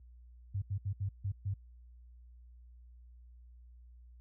sine tone bursts at uneven times, 98 Hz, G2, in tune, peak -31 dBFS, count 6, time 0.54-0.62 / 0.7-0.78 / 0.85-0.93 / 1-1.09 / 1.24-1.32 / 1.45-1.54 s, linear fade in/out 10 ms, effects added 60 Hz sine -50 dBFS peak until 4.2 s + high-pass 60 Hz 12 dB/octave

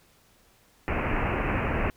pink low-pass noise, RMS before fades -27 dBFS, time 0.88-1.9 s, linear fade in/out 0 ms, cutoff 2700 Hz, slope 96 dB/octave, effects pink hiss -61 dBFS RMS until 1.96 s

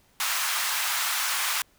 pink high-pass noise, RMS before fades -27 dBFS, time 0.2-1.62 s, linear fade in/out 2 ms, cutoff 990 Hz, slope 24 dB/octave, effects pink hiss -62 dBFS RMS until 1.78 s

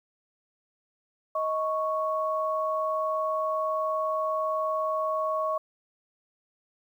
sine tone pair together, 629.3 / 1108 Hz, D#5 / C#6, +19 / -1 cents, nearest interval minor seventh, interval 980 cents, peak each -28 dBFS, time 1.35-5.58 s, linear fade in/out 5 ms, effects 10-bit

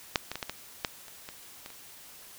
clicks, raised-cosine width 0.2 ms, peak -6 / -17 / -17 / -15 / -16 / -10 / -29 / -23 / -24 / -29 dBFS, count 10, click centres 0.158 / 0.316 / 0.356 / 0.428 / 0.496 / 0.848 / 1.082 / 1.289 / 1.661 / 1.703 s, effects white hiss -50 dBFS RMS until 2.38 s

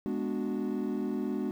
triangle chord, G# half-diminished seventh, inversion none, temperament equal, 207.7 / 246.9 / 293.7 / 370 Hz, G#3 / B3 / D4 / F#4, 0 / 0 / 0 / 0 cents, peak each -32 / -32 / -33 / -34 dBFS, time 0.06-1.51 s, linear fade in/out 0 ms, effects tanh soft clip ceiling -21 dBFS + 10-bit

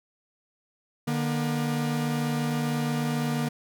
45% pulse tone pair together, 150.31 / 238.6 Hz, D3 / A#3, +41 / +41 cents, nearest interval minor sixth, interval 800 cents, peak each -28 dBFS, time 1.07-3.49 s, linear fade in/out 10 ms, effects none

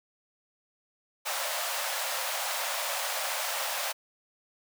pink high-pass noise, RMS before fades -32 dBFS, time 1.25-3.93 s, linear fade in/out 20 ms, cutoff 530 Hz, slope 96 dB/octave, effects none

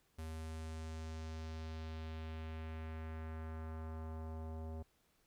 square tone with low-pass filter sweep, 79.8 Hz, D#2, 44 cents sharp, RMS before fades -45 dBFS, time 0.18-4.83 s, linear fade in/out 10 ms, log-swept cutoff 12000 to 680 Hz, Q 1.4, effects pink hiss -75 dBFS RMS until 5.26 s

